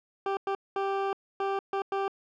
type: tone bursts at uneven times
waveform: 20% pulse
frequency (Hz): 392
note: G4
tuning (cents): 0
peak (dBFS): -22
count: 6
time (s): 0.26-0.37 / 0.47-0.55 / 0.76-1.13 / 1.4-1.59 / 1.73-1.82 / 1.92-2.08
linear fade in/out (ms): 2
effects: low-pass 2000 Hz 12 dB/octave